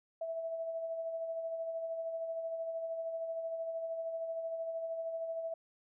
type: tone with tremolo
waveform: sine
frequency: 657 Hz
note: E5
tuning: 6 cents flat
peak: -34 dBFS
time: 0.21-5.54 s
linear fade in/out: 5 ms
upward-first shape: sine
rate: 13 Hz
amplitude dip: 40%
effects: none